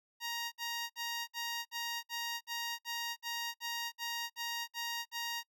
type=tone bursts; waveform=10% pulse; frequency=938 Hz; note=A#5; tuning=11 cents sharp; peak=-28 dBFS; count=14; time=0.2-5.434 s; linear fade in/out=50 ms; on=320 ms; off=58 ms; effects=noise-tail reverb RT60 0.1 s tail -26 dB re dry